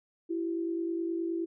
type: tone pair together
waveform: sine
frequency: 333.9 / 383.5 Hz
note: E4 / G4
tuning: +22 / -38 cents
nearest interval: major second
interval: 240 cents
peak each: -30 / -38 dBFS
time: 0.29-1.46 s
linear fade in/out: 20 ms
effects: none